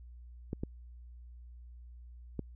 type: clicks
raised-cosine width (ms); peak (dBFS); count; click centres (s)
3; -22; 3; 0.531 / 0.635 / 2.393
effects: added 60 Hz sine -48 dBFS peak until 2.55 s